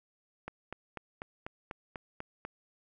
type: click train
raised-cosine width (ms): 0.5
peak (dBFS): -24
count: 9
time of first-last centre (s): 0.48-2.45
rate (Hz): 4.06
effects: none